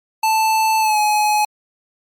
square tone with pitch glide, 880 to 844.2 Hz, A5 to G#5, 0 to +28 cents, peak -14 dBFS, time 0.23-1.45 s, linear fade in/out 5 ms, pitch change -72 cents, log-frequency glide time 0.8-0.98 s, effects MP3 64 kbps

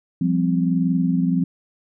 sine chord, F suspended second, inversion none, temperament equal with one note detuned, 174.61 / 196 / 259.4 Hz, F3 / G3 / C4, 0 / 0 / -15 cents, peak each -19 / -25 / -21 dBFS, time 0.21-1.44 s, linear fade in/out 5 ms, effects none

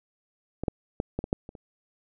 clicks, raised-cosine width 2 ms, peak -18 / -11 / -13 / -15 / -19 / -10 / -27 / -30 dBFS, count 8, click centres 0.636 / 0.682 / 1.001 / 1.19 / 1.241 / 1.329 / 1.491 / 1.552 s, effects none

